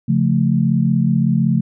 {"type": "chord", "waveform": "sine", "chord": "Db augmented", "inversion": "none", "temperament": "equal", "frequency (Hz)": [138.59, 174.61, 220], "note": ["Db3", "F3", "A3"], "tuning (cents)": [0, 0, 0], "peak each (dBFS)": -17, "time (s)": [0.08, 1.61], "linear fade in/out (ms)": 10, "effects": []}